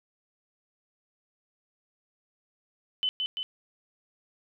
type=tone with echo; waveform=sine; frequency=3026 Hz; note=F#7; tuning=38 cents sharp; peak=-24 dBFS; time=3.03-3.09 s; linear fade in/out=0 ms; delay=170 ms; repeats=2; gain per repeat=-3 dB; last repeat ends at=3.43 s; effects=none